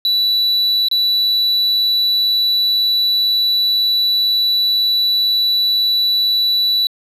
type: tone with dropouts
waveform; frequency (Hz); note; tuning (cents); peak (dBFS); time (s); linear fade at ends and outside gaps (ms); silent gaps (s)
triangle; 3951; B7; 0; -11; 0.05-6.87; 1; 0.885-0.913
effects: resampled to 32000 Hz